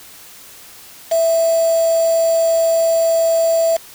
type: tone with quantisation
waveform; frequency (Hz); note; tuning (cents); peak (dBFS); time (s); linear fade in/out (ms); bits
sine; 659.3; E5; 0; -12; 1.11-3.77; 10; 4
effects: white hiss -40 dBFS RMS until 3.94 s